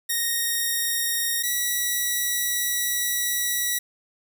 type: tone pair in turn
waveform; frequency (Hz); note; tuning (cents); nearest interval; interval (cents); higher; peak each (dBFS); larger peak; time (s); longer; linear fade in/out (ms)
5% pulse; 1863 / 1938.8; A#6 / B6; -2 / -32; minor second; 70; second; -12; neither; 0.09-1.43 / 1.43-3.79; second; 10
effects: none